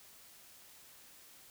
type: silence
effects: white hiss -58 dBFS RMS until 1.5 s